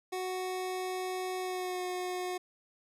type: tone with pitch glide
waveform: 25% pulse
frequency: 370 to 363.2 Hz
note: F#4 to F#4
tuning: 0 to -32 cents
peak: -30 dBFS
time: 0.12-2.38 s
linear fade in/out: 10 ms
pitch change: -32 cents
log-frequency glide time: 1.39-1.82 s
effects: resampled to 32000 Hz